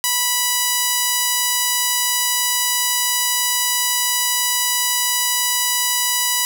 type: tone with band-pass filter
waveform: sawtooth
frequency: 983 Hz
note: B5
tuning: 8 cents flat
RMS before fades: -19 dBFS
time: 0.04-6.45 s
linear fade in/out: 0 ms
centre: 11000 Hz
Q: 0.63
effects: none